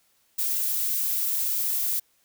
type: noise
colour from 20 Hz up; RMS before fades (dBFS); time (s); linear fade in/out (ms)
violet; -26; 0.38-2; 10
effects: white hiss -66 dBFS RMS until 2.24 s